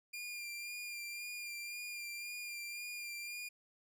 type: tone with vibrato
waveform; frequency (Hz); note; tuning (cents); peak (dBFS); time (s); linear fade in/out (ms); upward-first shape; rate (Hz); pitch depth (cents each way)
sawtooth; 2400; D7; +37; -39; 0.13-3.49; 10; sine; 1.9; 24
effects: none